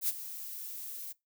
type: noise with ADSR envelope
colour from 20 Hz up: violet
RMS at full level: -28 dBFS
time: 0.01-1.13 s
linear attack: 73 ms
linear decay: 33 ms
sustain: -14 dB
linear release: 17 ms
effects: noise-tail reverb RT60 0.2 s tail -22 dB re dry